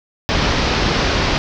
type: low-pass noise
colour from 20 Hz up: pink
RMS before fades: -17 dBFS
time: 0.29-1.38 s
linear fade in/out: 0 ms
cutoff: 5600 Hz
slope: 48 dB/octave
effects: none